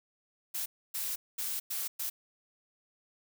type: noise bursts at uneven times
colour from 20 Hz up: blue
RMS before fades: -35 dBFS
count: 5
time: 0.54-0.66 / 0.94-1.16 / 1.38-1.6 / 1.7-1.88 / 1.99-2.1 s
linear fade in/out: 10 ms
effects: none